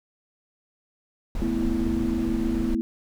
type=noise; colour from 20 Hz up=brown; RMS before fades=-30 dBFS; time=1.35-2.75 s; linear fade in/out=2 ms
type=chord; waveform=sine; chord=A suspended second; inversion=none; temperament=equal; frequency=220 / 246.9 / 329.6 Hz; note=A3 / B3 / E4; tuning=0 / 0 / 0 cents; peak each=-28 / -27 / -27 dBFS; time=1.42-2.81 s; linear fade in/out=0 ms
effects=none